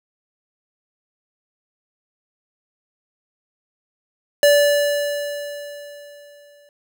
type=tone with exponential decay; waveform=square; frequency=580 Hz; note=D5; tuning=22 cents flat; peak=-10 dBFS; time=4.43-6.69 s; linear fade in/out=1 ms; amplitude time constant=490 ms; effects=none